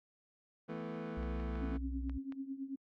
25% pulse chord, E suspended fourth, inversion none, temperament equal, 164.81 / 220 / 246.9 Hz, E3 / A3 / B3, 0 / 0 / 0 cents, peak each -41 / -40 / -43 dBFS, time 0.68-1.78 s, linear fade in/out 20 ms
sine tone with vibrato, 61.74 Hz, B1, in tune, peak -37 dBFS, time 1.17-2.18 s, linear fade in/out 5 ms, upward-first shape sine, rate 4.5 Hz, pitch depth 16 cents each way
clicks, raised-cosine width 0.2 ms, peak -31 dBFS, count 5, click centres 1.23 / 1.4 / 1.555 / 2.096 / 2.323 s
sine tone with tremolo, 270.7 Hz, C#4, 41 cents flat, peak -36 dBFS, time 1.61-2.76 s, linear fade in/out 10 ms, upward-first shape triangle, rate 9.1 Hz, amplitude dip 85%
effects low-pass 2000 Hz 12 dB/octave + Opus 48 kbps

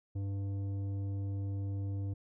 sine tone with tanh clipping, 98.8 Hz, G2, 14 cents sharp, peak -35 dBFS, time 0.15-2.14 s, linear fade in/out 10 ms, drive 10 dB, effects none

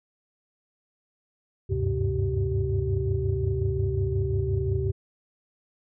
sine tone cluster, 74 / 95.8 / 101.4 / 129.4 / 385.7 Hz, D2 / G2 / G#2 / C3 / G4, +14 / -39 / -41 / -19 / -28 cents, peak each -29 dBFS, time 1.69-4.92 s, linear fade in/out 20 ms, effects tanh soft clip ceiling -13 dBFS

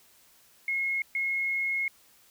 sine tone bursts at uneven times, 2164 Hz, C#7, 42 cents flat, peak -26 dBFS, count 2, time 0.68-1.02 / 1.15-1.88 s, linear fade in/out 2 ms, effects white hiss -60 dBFS RMS until 2.3 s

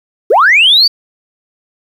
sine linear sweep, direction up, 349.2 to 4699 Hz, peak -3 dBFS, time 0.3-0.88 s, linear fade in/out 10 ms, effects tanh soft clip ceiling 0 dBFS + 7-bit

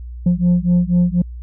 sine beating tone pair, 174.61 / 178.71 Hz, F3 / F3, 0 / +40 cents, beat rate 4.1 Hz, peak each -13 dBFS, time 0.26-1.22 s, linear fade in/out 5 ms, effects tanh soft clip ceiling -9 dBFS + added 60 Hz sine -28 dBFS peak until 1.42 s

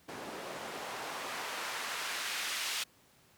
white noise with band-pass filter sweep, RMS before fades -39 dBFS, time 0.08-2.84 s, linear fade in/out 10 ms, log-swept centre 350 to 2900 Hz, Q 0.76, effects pink hiss -64 dBFS RMS until 3.37 s + high-pass 80 Hz 12 dB/octave

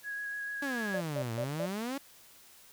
sine tone with vibrato, 1661.2 Hz, G#6, in tune, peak -35 dBFS, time 0.03-1 s, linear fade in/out 50 ms, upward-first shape square, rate 6.7 Hz, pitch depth 9 cents each way
sawtooth exponential two-way sweep, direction down then up, 291.8 to 111.3 to 285.3 Hz, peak -30 dBFS, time 0.62-1.98 s, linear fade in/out 5 ms, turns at 1.33 s
sine tone bursts, 587.3 Hz, D5, in tune, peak -32 dBFS, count 4, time 0.94-1.662 s, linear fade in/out 5 ms, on 68 ms, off 150 ms
effects white hiss -57 dBFS RMS until 2.72 s

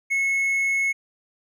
triangle tone, 2187 Hz, C#7, 24 cents flat, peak -18 dBFS, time 0.1-0.93 s, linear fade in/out 20 ms, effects none

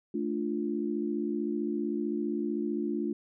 sine chord, D minor, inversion second, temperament equal, 220 / 293.7 / 349.2 Hz, A3 / D4 / F4, 0 / 0 / 0 cents, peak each -33 dBFS, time 0.14-3.13 s, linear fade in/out 5 ms, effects none

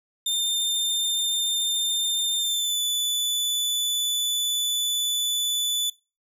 sawtooth tone with pitch glide, 3607 to 3482 Hz, A7 to A7, +42 to -19 cents, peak -20 dBFS, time 0.26-5.9 s, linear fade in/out 5 ms, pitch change -61 cents, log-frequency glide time 2.39-2.8 s, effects noise-tail reverb RT60 0.3 s tail -21 dB re dry

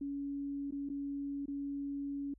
sine tone with dropouts, 281.4 Hz, C#4, 26 cents sharp, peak -36 dBFS, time 0.01-2.34 s, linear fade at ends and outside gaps 5 ms, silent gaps 0.709-0.722 / 0.89-0.898 / 1.458-1.48 s, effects added 50 Hz sine -60 dBFS peak until 2.38 s

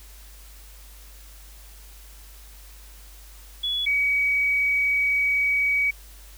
sine tone pair in turn, 3395 / 2266 Hz, G#7 / C#7, +37 / +37 cents, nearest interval perfect fifth, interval 700 cents, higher first, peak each -23 / -19 dBFS, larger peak second, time 3.63-3.86 / 3.86-5.91 s, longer second, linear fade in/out 10 ms, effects added 50 Hz sine -44 dBFS peak until 6.37 s + white hiss -50 dBFS RMS until 6.37 s

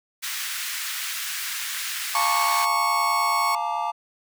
pink high-pass noise, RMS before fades -30 dBFS, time 0.22-2.66 s, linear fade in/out 20 ms, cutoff 1500 Hz, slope 24 dB/octave
triangle chord, Bb major seventh, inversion second, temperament equal with one note detuned, 698.5 / 862.9 / 932.3 / 1174.7 Hz, F5 / A5 / Bb5 / D6, 0 / -34 / 0 / 0 cents, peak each -29 / -26 / -27 / -29 dBFS, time 2.14-3.92 s, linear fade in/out 20 ms
35% pulse tone, 1105 Hz, C#6, 6 cents flat, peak -20 dBFS, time 2.15-3.55 s, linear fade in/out 2 ms
effects none

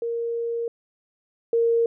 sine tone pair in turn, 466.2 / 463.5 Hz, A#4 / A#4, 0 / -10 cents, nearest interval unison, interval 10 cents, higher first, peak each -24 / -17 dBFS, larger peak second, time 0.02-0.68 / 1.53-1.86 s, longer first, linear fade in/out 2 ms, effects none

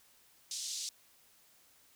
white band-pass noise, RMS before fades -40 dBFS, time 0.51-0.89 s, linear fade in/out 2 ms, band 3900 to 7200 Hz, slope 24 dB/octave, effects white hiss -65 dBFS RMS until 1.95 s

